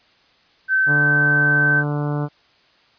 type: tone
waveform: sine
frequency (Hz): 1540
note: G6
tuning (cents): -31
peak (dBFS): -14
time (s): 0.68-1.84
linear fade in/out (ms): 50
type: harmonic tone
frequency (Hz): 146.83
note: D3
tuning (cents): 0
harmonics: 1 / 2 / 3 / 4 / 5 / 6 / 7 / 8 / 9 / 10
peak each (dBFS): -21 / -27 / -31 / -33 / -35 / -37 / -38 / -39 / -40 / -41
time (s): 0.86-2.29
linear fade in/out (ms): 50
effects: white hiss -56 dBFS RMS until 2.98 s + resampled to 11025 Hz